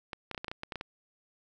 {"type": "clicks", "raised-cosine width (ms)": 0.3, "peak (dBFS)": -21, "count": 11, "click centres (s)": [0.132, 0.313, 0.347, 0.378, 0.445, 0.482, 0.515, 0.634, 0.722, 0.757, 0.811], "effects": []}